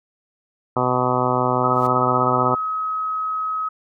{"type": "harmonic tone", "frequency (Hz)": 125.8, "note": "B2", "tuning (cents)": 32, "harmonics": [1, 2, 3, 4, 5, 6, 7, 8, 9, 10], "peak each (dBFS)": [-26, -26, -26, -26, -26, -26, -26, -26, -26, -26], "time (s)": [0.76, 2.55], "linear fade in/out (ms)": 5}
{"type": "noise with exponential growth", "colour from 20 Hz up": "pink", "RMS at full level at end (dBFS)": -40, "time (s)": [1.62, 1.87], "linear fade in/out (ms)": 5, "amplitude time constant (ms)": 54}
{"type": "tone", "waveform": "sine", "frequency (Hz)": 1274, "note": "D#6", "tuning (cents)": 41, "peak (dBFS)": -21, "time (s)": [1.63, 3.69], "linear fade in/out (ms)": 10}
{"effects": []}